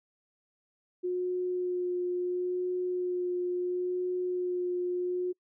sine tone with vibrato, 360 Hz, F#4, 47 cents flat, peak -28 dBFS, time 1.03-5.33 s, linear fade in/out 20 ms, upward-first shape sine, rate 0.73 Hz, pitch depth 13 cents each way, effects noise-tail reverb RT60 0.1 s tail -26 dB re dry

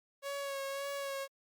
sawtooth tone with vibrato, 554.4 Hz, C#5, in tune, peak -33 dBFS, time 0.22-1.28 s, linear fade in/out 50 ms, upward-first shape sine, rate 1.8 Hz, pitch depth 25 cents each way, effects Opus 48 kbps

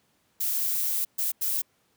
violet noise bursts at uneven times, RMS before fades -27 dBFS, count 3, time 0.4-1.05 / 1.18-1.32 / 1.41-1.62 s, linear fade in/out 10 ms, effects pink hiss -68 dBFS RMS until 1.96 s + high-pass 100 Hz 12 dB/octave

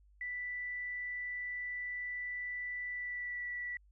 sine tone with pitch glide, 1975.5 to 1956.2 Hz, B6 to B6, 0 to -17 cents, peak -37 dBFS, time 0.21-3.77 s, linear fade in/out 2 ms, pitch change -17 cents, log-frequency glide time 2.89-3.45 s, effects added 50 Hz sine -61 dBFS peak until 3.91 s

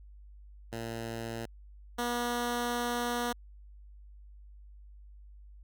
10% pulse tone pair in turn, 114.8 / 240.7 Hz, A#2 / B3, -26 / -44 cents, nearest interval octave + minor second, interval 1282 cents, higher second, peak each -28 / -22 dBFS, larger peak second, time 0.72-1.46 / 1.98-3.33 s, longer second, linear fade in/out 10 ms, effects added 50 Hz sine -49 dBFS peak until 5.63 s

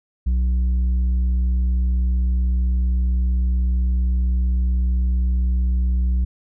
sine tone with tanh clipping, 61.74 Hz, B1, in tune, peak -17 dBFS, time 0.26-6.25 s, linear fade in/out 10 ms, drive 5 dB, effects none

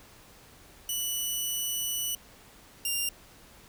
10% pulse tone pair in turn, 2960 / 2794 Hz, F#7 / F7, 0 / 0 cents, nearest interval minor second, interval 100 cents, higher first, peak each -21 / -19 dBFS, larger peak second, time 0.89-2.15 / 2.85-3.09 s, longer first, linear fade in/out 2 ms, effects pink hiss -54 dBFS RMS until 3.68 s

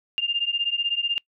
sine beating tone pair, 2797 / 2813 Hz, F7 / F7, +2 / +12 cents, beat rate 16 Hz, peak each -25 dBFS, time 0.18-1.18 s, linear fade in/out 0 ms, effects noise-tail reverb RT60 0.1 s tail -26 dB re dry

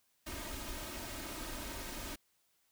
pink noise with comb filter, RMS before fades -43 dBFS, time 0.26-2.16 s, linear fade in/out 10 ms, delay 3.2 ms, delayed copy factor +0.6, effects white hiss -75 dBFS RMS until 2.71 s

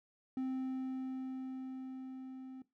triangle tone with level ramp, 260.9 Hz, C4, 5 cents flat, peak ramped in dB -32 to -44 dBFS, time 0.37-2.62 s, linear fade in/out 2 ms, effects noise-tail reverb RT60 0.2 s tail -17 dB re dry

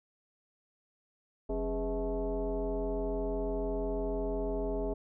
sine tone with frequency modulation, 185 Hz, F#3, in tune, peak -30 dBFS, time 1.49-4.94 s, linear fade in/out 10 ms, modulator 228 Hz, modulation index 2.1, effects none

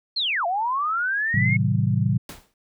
sine linear two-way sweep, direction down then up, 4366 to 669 to 2199 Hz, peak -21 dBFS, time 0.16-1.57 s, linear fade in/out 10 ms, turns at 0.46 s
sine chord, A diminished seventh, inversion none, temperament just, 110 / 132 / 158.4 / 190.08 Hz, A2 / C3 / Eb3 / Gb3, 0 / +16 / +31 / +47 cents, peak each -22 / -23 / -26 / -25 dBFS, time 1.34-2.18 s, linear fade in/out 5 ms
pink noise with exponential decay, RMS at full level -34 dBFS, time 2.29-2.54 s, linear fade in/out 2 ms, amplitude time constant 53 ms
effects none

